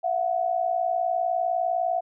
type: tone pair together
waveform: sine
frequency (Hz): 674 / 733.9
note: E5 / F#5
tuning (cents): +38 / -14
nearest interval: minor second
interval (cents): 148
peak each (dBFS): -25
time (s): 0.03-2.01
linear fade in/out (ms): 20
effects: none